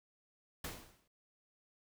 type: noise with exponential decay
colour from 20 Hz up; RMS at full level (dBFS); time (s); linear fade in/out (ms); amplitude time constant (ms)
pink; -40; 0.64-1.08; 5; 95
effects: none